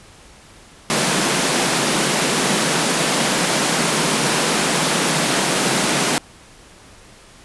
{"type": "high-pass noise", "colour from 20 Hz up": "pink", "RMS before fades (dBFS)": -18, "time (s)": [0.9, 6.18], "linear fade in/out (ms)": 0, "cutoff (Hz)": 140, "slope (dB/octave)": 96, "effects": ["pink hiss -45 dBFS RMS until 7.44 s", "resampled to 24000 Hz"]}